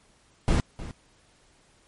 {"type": "noise with echo", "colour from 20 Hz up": "brown", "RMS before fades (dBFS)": -21, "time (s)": [0.48, 0.6], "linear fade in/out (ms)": 0, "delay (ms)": 310, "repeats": 1, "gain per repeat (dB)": -15, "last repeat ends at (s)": 0.91, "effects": ["pink hiss -61 dBFS RMS until 1.87 s", "MP3 48 kbps"]}